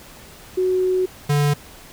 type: tone pair in turn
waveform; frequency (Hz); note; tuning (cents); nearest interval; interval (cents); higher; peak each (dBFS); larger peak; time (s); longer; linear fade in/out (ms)
sine / square; 370 / 145.57; F#4 / D3; 0 / -15; octave + major third; 1615; first; -16; neither; 0.57-1.06 / 1.29-1.54; first; 10
effects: pink hiss -43 dBFS RMS until 1.92 s